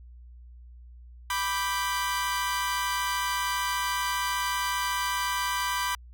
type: chord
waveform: sawtooth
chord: G major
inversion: first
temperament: equal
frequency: 987.8 / 1174.7 / 1568 Hz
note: B5 / D6 / G6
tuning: 0 / 0 / 0 cents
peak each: -25 / -29 / -30 dBFS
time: 1.3-5.95 s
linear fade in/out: 2 ms
effects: added 60 Hz sine -45 dBFS peak until 6.13 s